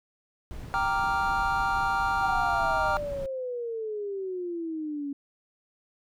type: noise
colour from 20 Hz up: brown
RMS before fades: -38 dBFS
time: 0.51-3.26 s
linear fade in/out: 0 ms
type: chord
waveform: triangle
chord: G minor seventh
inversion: none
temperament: equal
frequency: 784 / 932.3 / 1174.7 / 1396.9 Hz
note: G5 / Bb5 / D6 / F6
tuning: 0 / 0 / 0 / 0 cents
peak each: -27 / -28 / -30 / -27 dBFS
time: 0.74-2.97 s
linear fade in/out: 0 ms
type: exponential sweep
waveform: sine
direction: down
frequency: 784 to 277.9 Hz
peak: -30 dBFS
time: 2.2-5.13 s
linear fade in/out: 5 ms
effects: none